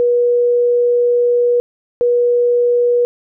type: tone pair in turn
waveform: sine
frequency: 483.4 / 483.4 Hz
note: B4 / B4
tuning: -37 / -37 cents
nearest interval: unison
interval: 0 cents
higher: neither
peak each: -10 / -10 dBFS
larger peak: neither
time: 0-1.6 / 2.01-3.05 s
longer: first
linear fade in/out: 0 ms
effects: none